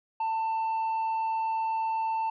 sine tone with tanh clipping, 892 Hz, A5, 23 cents sharp, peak -27 dBFS, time 0.2-2.3 s, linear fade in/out 5 ms, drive 3 dB, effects none

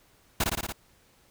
pink noise with echo, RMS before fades -25 dBFS, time 0.4-0.44 s, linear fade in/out 5 ms, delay 57 ms, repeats 5, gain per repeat -2 dB, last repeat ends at 0.725 s, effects pink hiss -62 dBFS RMS until 1.3 s

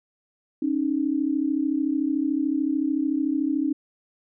sine tone pair together, 274 / 307.6 Hz, C#4 / D#4, -20 / -20 cents, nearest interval major second, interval 200 cents, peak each -24 dBFS, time 0.62-3.73 s, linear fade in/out 5 ms, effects none

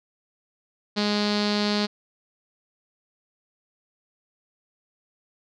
sawtooth tone with low-pass filter, 207.6 Hz, G#3, in tune, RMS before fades -24 dBFS, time 0.96-1.87 s, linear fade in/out 20 ms, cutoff 4400 Hz, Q 5.5, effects none

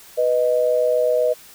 sine tone pair together, 493.9 / 621.5 Hz, B4 / D#5, 0 / -2 cents, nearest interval major third, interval 398 cents, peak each -18 dBFS, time 0.17-1.34 s, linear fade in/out 20 ms, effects white hiss -45 dBFS RMS until 1.54 s

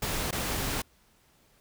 pink noise with dropouts, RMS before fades -31 dBFS, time 0.02-0.82 s, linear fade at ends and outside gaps 5 ms, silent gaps 0.31-0.326 s, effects pink hiss -64 dBFS RMS until 1.6 s

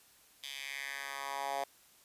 10% pulse tone with high-pass filter sweep, 138.59 Hz, C#3, in tune, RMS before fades -40 dBFS, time 0.43-1.64 s, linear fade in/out 5 ms, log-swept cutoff 3200 to 680 Hz, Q 2.8, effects white hiss -63 dBFS RMS until 2.04 s + resampled to 32000 Hz

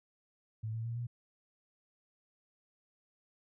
sine tone with pitch steps, 110 / 113.22 / 116.54 / 119.96 Hz, A2 / A2 / A#2 / B2, 0 / +50 / 0 / -50 cents, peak -35 dBFS, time 0.63-1.07 s, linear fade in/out 10 ms, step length 110 ms, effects none

